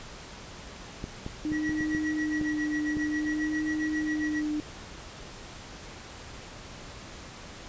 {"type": "clicks", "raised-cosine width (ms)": 3, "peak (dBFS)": -22, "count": 8, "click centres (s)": [1.041, 1.264, 1.519, 1.694, 1.808, 1.949, 2.413, 2.97]}
{"type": "tone with vibrato", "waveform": "sine", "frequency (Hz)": 304.6, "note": "D#4", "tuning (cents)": -37, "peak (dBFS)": -27, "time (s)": [1.45, 4.6], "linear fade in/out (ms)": 0, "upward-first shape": "sine", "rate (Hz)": 0.54, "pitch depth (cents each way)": 20}
{"type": "tone with tremolo", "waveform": "triangle", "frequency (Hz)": 1924, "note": "B6", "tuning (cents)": -46, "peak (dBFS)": -29, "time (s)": [1.51, 4.43], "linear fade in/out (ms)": 50, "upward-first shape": "sine", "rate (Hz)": 7.4, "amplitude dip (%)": 90}
{"effects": ["pink hiss -44 dBFS RMS until 7.68 s", "resampled to 16000 Hz"]}